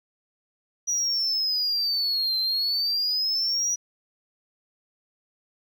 sine exponential two-way sweep, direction down then up, 5850 to 4092 to 5850 Hz, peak -20 dBFS, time 0.87-3.76 s, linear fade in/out 20 ms, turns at 2.39 s, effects tanh soft clip ceiling -21 dBFS + 10-bit

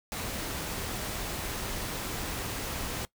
pink noise, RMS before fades -35 dBFS, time 0.12-3.05 s, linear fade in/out 0 ms, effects noise-tail reverb RT60 0.1 s tail -20 dB re dry

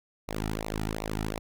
sawtooth tone with flanger, 53.3 Hz, G#1, 46 cents sharp, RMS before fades -33 dBFS, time 0.28-1.39 s, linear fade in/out 5 ms, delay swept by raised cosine 0.61 to 1.91 ms, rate 2.7 Hz, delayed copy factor -0.9, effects none

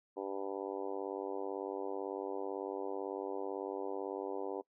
harmonic tone, 98 Hz, G2, in tune, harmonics 3 / 4 / 5 / 6 / 7 / 8 / 9 / 10, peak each -45 / -41 / -43 / -47 / -50 / -49 / -49 / -53 dBFS, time 0.16-4.62 s, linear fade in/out 20 ms, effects noise-tail reverb RT60 0.1 s tail -23 dB re dry

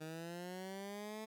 15% pulse linear sweep, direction up, 155.56 to 220 Hz, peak -38 dBFS, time 0-1.26 s, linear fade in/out 20 ms, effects none

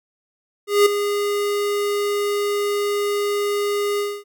square tone with ADSR envelope, 409.2 Hz, G#4, 26 cents flat, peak -10 dBFS, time 0.67-4.24 s, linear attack 190 ms, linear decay 7 ms, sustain -10 dB, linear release 250 ms, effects none

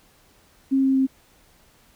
sine tone with pitch steps, 268.8 / 267.1 / 265.4 Hz, C4 / C4 / C4, +47 / +36 / +25 cents, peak -16 dBFS, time 0.71-1.07 s, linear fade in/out 20 ms, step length 120 ms, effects pink hiss -57 dBFS RMS until 1.95 s

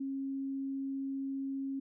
sine tone, 271.5 Hz, C#4, 36 cents flat, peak -34 dBFS, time 0-1.8 s, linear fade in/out 10 ms, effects none

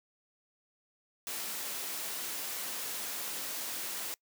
white noise, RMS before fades -38 dBFS, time 1.27-4.14 s, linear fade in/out 0 ms, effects noise-tail reverb RT60 0.1 s tail -24 dB re dry + high-pass 200 Hz 12 dB/octave

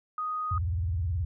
sine tone, 1245 Hz, D#6, 1 cent sharp, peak -29 dBFS, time 0.18-0.58 s, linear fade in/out 2 ms
sine tone with vibrato, 85 Hz, F2, 46 cents flat, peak -26 dBFS, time 0.51-1.25 s, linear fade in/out 5 ms, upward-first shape sine, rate 19 Hz, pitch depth 290 cents each way
effects none

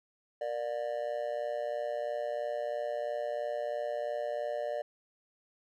triangle tone with amplitude modulation, 592 Hz, D5, 14 cents sharp, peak -26 dBFS, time 0.41-4.82 s, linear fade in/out 5 ms, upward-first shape sine, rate 123 Hz, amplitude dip 95%, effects none

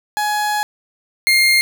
30% pulse tone pair in turn, 840 / 2122 Hz, G#5 / C7, +19 / +24 cents, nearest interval octave + major third, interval 1605 cents, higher second, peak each -14 / -8 dBFS, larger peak second, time 0.17-0.63 / 1.27-1.61 s, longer first, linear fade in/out 0 ms, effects none

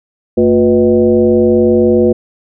sine tone with frequency modulation, 358.8 Hz, F4, 47 cents sharp, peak -6 dBFS, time 0.37-2.13 s, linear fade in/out 10 ms, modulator 134 Hz, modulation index 1.3, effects none

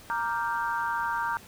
sine chord, G minor seventh, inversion first, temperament equal, 932.3 / 1174.7 / 1396.9 / 1568 Hz, Bb5 / D6 / F6 / G6, 0 / 0 / 0 / 0 cents, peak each -29 / -34 / -35 / -33 dBFS, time 0.1-1.37 s, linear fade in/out 0 ms, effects pink hiss -50 dBFS RMS until 1.47 s

